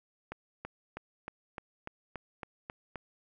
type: accelerating click train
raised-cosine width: 0.5 ms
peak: -24 dBFS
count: 10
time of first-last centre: 0.32-2.957 s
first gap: 330 ms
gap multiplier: 0.97
effects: none

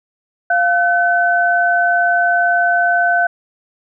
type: tone pair together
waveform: sine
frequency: 698.5 / 1516.4 Hz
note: F5 / F#6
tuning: 0 / +42 cents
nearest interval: octave + minor second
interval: 1342 cents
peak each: -14 dBFS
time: 0.5-3.27 s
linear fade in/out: 5 ms
effects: none

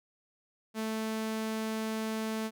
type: tone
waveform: sawtooth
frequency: 220 Hz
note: A3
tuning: in tune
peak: -28 dBFS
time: 0.74-2.51 s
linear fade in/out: 50 ms
effects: none

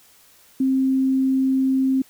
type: tone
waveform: sine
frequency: 264.6 Hz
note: C4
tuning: 20 cents sharp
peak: -16 dBFS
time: 0.6-2.02 s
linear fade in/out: 5 ms
effects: white hiss -53 dBFS RMS until 2.09 s

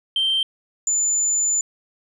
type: tone pair in turn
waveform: sine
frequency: 3136 / 7040 Hz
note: G7 / A8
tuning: 0 / 0 cents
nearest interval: octave + major second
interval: 1400 cents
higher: second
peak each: -16 dBFS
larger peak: neither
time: 0.16-0.43 / 0.87-1.61 s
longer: second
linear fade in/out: 2 ms
effects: tanh soft clip ceiling -14 dBFS

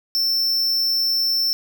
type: tone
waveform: square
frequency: 5370 Hz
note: E8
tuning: 31 cents sharp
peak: -18 dBFS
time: 0.15-1.53 s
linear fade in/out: 0 ms
effects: none

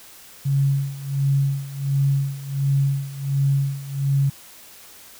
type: tone with tremolo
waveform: sine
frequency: 138.4 Hz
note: C#3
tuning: 2 cents flat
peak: -15 dBFS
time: 0.45-4.3 s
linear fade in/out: 10 ms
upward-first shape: sine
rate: 1.4 Hz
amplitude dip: 85%
effects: white hiss -45 dBFS RMS until 5.19 s

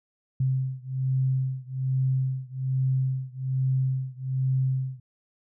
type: beating tone pair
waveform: sine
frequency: 130.81 / 132.01 Hz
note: C3 / C3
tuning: 0 / +16 cents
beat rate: 1.2 Hz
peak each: -26 / -27 dBFS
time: 0.4-5 s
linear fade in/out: 5 ms
effects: none

